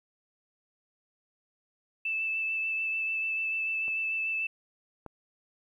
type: tone with vibrato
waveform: sine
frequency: 2637 Hz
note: E7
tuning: in tune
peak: -28 dBFS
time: 2.05-4.47 s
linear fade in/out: 5 ms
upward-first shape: sine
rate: 6.8 Hz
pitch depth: 13 cents each way
type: clicks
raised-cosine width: 1 ms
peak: -34 / -27 dBFS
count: 2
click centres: 3.881 / 5.063 s
effects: 11-bit